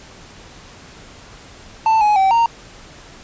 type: tone with pitch steps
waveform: triangle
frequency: 887 / 839 / 770 / 926 Hz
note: A5 / G#5 / G5 / A#5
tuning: +14 / +17 / -31 / -12 cents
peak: -9 dBFS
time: 1.86-2.46 s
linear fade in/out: 2 ms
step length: 150 ms
effects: pink hiss -41 dBFS RMS until 3.23 s + resampled to 16000 Hz